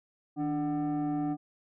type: tone with frequency modulation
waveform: sine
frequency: 293.7 Hz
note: D4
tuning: in tune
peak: -26 dBFS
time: 0.36-1.37 s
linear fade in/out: 50 ms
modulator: 451 Hz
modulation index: 0.71
effects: tanh soft clip ceiling -26 dBFS